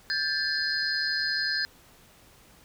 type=tone cluster; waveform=sine; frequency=1590 / 1741 / 4216 / 4947 Hz; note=G6 / A6 / C8 / D#8; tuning=+24 / -19 / +12 / -11 cents; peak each=-31 dBFS; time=0.1-1.65 s; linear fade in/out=0 ms; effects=pink hiss -56 dBFS RMS until 2.64 s